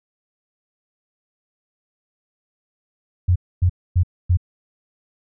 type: tone bursts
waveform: sine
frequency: 89.3 Hz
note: F2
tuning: 39 cents sharp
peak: -12 dBFS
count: 4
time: 3.28-4.372 s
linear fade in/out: 10 ms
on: 78 ms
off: 260 ms
effects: none